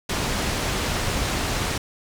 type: low-pass noise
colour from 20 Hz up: pink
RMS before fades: -25 dBFS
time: 0.09-1.78 s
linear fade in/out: 5 ms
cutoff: 8000 Hz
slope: 12 dB/octave
effects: none